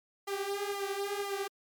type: tone with flanger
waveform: sawtooth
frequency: 400 Hz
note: G4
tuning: 35 cents sharp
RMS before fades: -35 dBFS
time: 0.27-1.48 s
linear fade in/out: 10 ms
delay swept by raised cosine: 1.5 to 7.3 ms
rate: 2 Hz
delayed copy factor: +0.75
effects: MP3 96 kbps